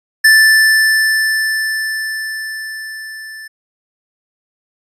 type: tone with level ramp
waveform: square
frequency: 1760 Hz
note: A6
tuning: in tune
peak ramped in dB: -5 to -30 dBFS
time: 0.24-3.48 s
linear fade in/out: 10 ms
effects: resampled to 32000 Hz